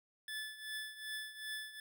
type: tone with tremolo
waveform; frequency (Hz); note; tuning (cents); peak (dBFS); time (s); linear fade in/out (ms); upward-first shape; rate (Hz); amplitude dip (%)
25% pulse; 1735; A6; -25; -35; 0.28-1.8; 2; triangle; 2.6; 80
effects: none